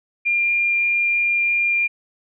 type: tone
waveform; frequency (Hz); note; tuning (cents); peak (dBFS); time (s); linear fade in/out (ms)
sine; 2399; D7; +36; -16; 0.25-1.88; 20
effects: none